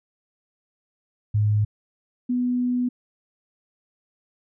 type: tone pair in turn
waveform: sine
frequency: 105.3 / 247.3 Hz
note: G#2 / B3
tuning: +24 / +3 cents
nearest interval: octave + minor third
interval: 1479 cents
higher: second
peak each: -17 / -20 dBFS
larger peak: first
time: 1.34-1.65 / 2.29-2.89 s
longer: second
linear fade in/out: 10 ms
effects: none